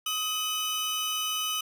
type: tone pair together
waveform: sawtooth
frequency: 1258.4 / 2993 Hz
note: D#6 / F#7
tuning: +19 / +19 cents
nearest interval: octave + minor third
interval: 1500 cents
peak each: -30 / -26 dBFS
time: 0.06-1.61 s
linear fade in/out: 5 ms
effects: none